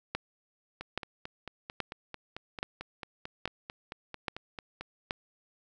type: two click trains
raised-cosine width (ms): 0.3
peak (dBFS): -23 / -15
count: 19 / 7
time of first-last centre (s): 0.81-4.81 / 0.15-5.109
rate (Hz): 4.5 / 1.21
effects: none